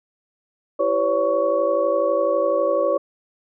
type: tone cluster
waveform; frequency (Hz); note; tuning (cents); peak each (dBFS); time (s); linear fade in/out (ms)
sine; 333.2 / 393.5 / 514 / 566 / 1119; E4 / G4 / C5 / C#5 / C#6; +19 / +7 / -31 / +36 / +16; -28 / -28 / -23 / -19 / -27; 0.79-2.98; 10
effects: none